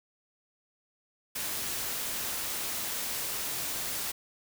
white noise, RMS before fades -34 dBFS, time 1.35-4.12 s, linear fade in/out 10 ms, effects none

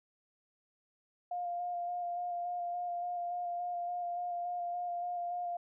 sine tone with vibrato, 704 Hz, F5, 14 cents sharp, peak -34 dBFS, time 1.31-5.57 s, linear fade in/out 5 ms, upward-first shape square, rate 3.5 Hz, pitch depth 14 cents each way, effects none

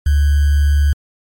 sine tone with sample-and-hold, 72.2 Hz, D2, 29 cents flat, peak -9 dBFS, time 0.06-0.93 s, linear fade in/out 5 ms, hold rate 1575 Hz, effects MP3 64 kbps

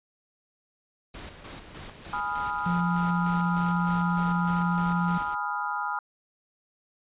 pink noise with tremolo, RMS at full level -41 dBFS, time 1.14-5.35 s, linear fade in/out 5 ms, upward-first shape square, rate 3.3 Hz, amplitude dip 50%
sine chord, F half-diminished seventh, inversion first, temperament equal, 830.6 / 987.8 / 1244.5 / 1396.9 Hz, Ab5 / Cb6 / Eb6 / F6, 0 / 0 / 0 / 0 cents, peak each -33 dBFS, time 2.13-5.99 s, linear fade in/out 2 ms
sine tone, 174.61 Hz, F3, in tune, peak -24 dBFS, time 2.66-5.18 s, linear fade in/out 5 ms
effects resampled to 8000 Hz

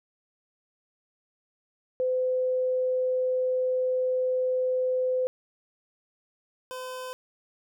sine / 25% pulse tone pair in turn, 510 / 510 Hz, C5 / C5, -44 / -44 cents, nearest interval unison, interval 0 cents, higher neither, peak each -23 / -31 dBFS, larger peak first, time 2-5.27 / 6.71-7.13 s, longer first, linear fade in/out 0 ms, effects none

